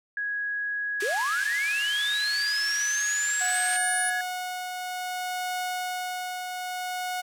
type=tone with pitch glide; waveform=sine; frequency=1661.2 to 1677.6 Hz; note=G#6 to G#6; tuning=0 to +17 cents; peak=-27 dBFS; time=0.17-4.21 s; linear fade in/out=2 ms; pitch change=+17 cents; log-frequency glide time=0.41-2.46 s
type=band-pass noise; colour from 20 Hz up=pink; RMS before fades=-37 dBFS; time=1-3.77 s; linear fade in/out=5 ms; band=1400 to 11000 Hz; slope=24 dB/octave
type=linear sweep; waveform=sine; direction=up; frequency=367.4 to 9770 Hz; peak=-27 dBFS; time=1.02-4.1 s; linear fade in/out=5 ms
type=tone with tremolo; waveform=sawtooth; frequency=730 Hz; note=F#5; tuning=24 cents flat; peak=-24 dBFS; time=3.4-7.22 s; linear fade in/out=20 ms; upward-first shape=triangle; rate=0.57 Hz; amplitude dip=40%
effects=none